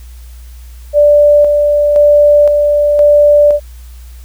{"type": "tone with tremolo", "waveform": "sine", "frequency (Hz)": 587, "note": "D5", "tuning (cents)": -1, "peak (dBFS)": -3, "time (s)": [0.93, 3.6], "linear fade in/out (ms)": 50, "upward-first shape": "square", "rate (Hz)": 0.97, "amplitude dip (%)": 35, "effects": ["added 60 Hz sine -29 dBFS peak until 4.24 s", "white hiss -45 dBFS RMS until 4.24 s"]}